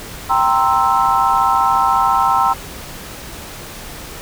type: chord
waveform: sine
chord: C dominant seventh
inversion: second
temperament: equal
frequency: 784 / 932.3 / 1046.5 / 1318.5 Hz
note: G5 / Bb5 / C6 / E6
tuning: 0 / 0 / 0 / 0 cents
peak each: -17 dBFS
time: 0.29-2.54 s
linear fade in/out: 20 ms
effects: pink hiss -32 dBFS RMS until 4.21 s